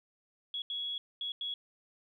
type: tone bursts at uneven times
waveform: sine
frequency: 3349 Hz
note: G#7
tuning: 14 cents sharp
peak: -34 dBFS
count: 4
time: 0.54-0.62 / 0.7-0.98 / 1.21-1.32 / 1.41-1.54 s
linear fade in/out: 2 ms
effects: 12-bit